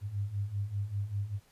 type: beating tone pair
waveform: sine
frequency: 98 / 103.1 Hz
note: G2 / G#2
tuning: 0 / -12 cents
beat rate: 5.1 Hz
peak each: -37 / -33 dBFS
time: 0.01-1.4 s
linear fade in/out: 50 ms
effects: pink hiss -65 dBFS RMS until 1.51 s + resampled to 32000 Hz